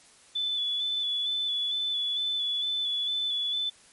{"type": "tone with vibrato", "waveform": "sine", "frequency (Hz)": 3467, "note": "A7", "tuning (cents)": -26, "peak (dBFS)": -26, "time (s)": [0.35, 3.7], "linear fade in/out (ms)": 10, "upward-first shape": "square", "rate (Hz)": 2.2, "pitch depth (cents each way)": 22, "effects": ["white hiss -56 dBFS RMS until 3.92 s", "MP3 48 kbps"]}